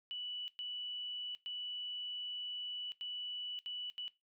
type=tone bursts at uneven times; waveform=sine; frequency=2960 Hz; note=F#7; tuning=in tune; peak=-39 dBFS; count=6; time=0.11-0.48 / 0.59-1.35 / 1.46-2.92 / 3.01-3.59 / 3.66-3.9 / 3.98-4.08 s; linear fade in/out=0 ms; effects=noise-tail reverb RT60 0.2 s tail -17 dB re dry